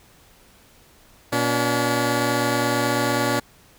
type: tone pair together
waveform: 10% pulse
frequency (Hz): 120 / 285.4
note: B2 / D4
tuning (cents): -49 / -49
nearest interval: octave + minor third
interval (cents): 1500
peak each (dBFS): -15 / -13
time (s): 1.32-3.4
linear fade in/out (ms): 10
effects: pink hiss -53 dBFS RMS until 3.78 s